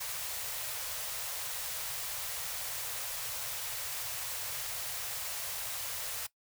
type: band-stop noise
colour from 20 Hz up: white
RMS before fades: -38 dBFS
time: 0-6.27 s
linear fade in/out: 10 ms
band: 150 to 450 Hz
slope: 96 dB/octave
effects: noise-tail reverb RT60 0.1 s tail -19 dB re dry